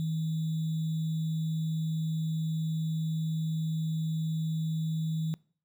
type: tone with sample-and-hold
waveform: sine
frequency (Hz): 159.7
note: D#3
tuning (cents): +45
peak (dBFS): -28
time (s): 0-5.34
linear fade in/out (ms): 0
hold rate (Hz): 3675
effects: noise-tail reverb RT60 0.5 s tail -24 dB re dry